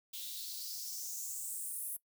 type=noise with high-pass filter sweep; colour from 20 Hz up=blue; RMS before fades=-42 dBFS; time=0.13-1.97 s; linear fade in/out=10 ms; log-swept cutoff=3300 to 11000 Hz; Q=4.1; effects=noise-tail reverb RT60 0.1 s tail -20 dB re dry